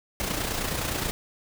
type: noise with amplitude modulation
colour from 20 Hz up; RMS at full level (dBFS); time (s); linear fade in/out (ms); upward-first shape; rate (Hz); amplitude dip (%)
pink; -27; 0.2-1.11; 0; sine; 29.4; 50
effects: none